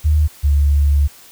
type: tone pair in turn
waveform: sine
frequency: 76.1 / 71.83 Hz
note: D#2 / D2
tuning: -38 / -38 cents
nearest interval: minor second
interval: 100 cents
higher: first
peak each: -10 dBFS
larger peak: neither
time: 0.04-0.28 / 0.43-1.08 s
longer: second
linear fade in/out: 20 ms
effects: white hiss -43 dBFS RMS until 1.31 s